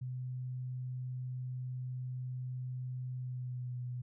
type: tone with pitch glide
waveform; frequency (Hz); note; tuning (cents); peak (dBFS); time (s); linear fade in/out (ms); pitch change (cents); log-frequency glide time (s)
sine; 126.9 to 123.93; B2 to B2; +47 to +6; -37; 0.01-4.02; 10; -41; 3.16-3.78
effects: none